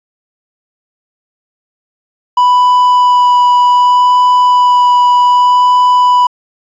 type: tone with vibrato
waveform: triangle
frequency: 987.8 Hz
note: B5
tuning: in tune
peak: -3 dBFS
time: 2.37-6.27 s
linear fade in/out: 5 ms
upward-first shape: sine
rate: 0.65 Hz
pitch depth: 9 cents each way
effects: resampled to 16000 Hz + 7-bit